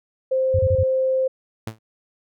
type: tone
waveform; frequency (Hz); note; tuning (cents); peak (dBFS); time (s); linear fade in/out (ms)
sine; 523.3; C5; 0; -17; 0.31-1.28; 10
type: tone bursts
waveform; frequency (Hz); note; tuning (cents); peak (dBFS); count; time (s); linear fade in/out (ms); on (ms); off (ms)
sine; 92.5; F#2; 0; -17; 4; 0.54-0.834; 5; 51; 30
type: tone with exponential decay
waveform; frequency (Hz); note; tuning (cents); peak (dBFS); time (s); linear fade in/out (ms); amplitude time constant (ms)
sawtooth; 110.5; A2; +8; -21; 1.67-1.79; 5; 25
effects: none